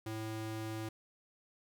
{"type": "ring-modulated tone", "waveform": "square", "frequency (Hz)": 220, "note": "A3", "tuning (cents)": 0, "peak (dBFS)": -36, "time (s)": [0.06, 0.89], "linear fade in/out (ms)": 5, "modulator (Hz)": 111, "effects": []}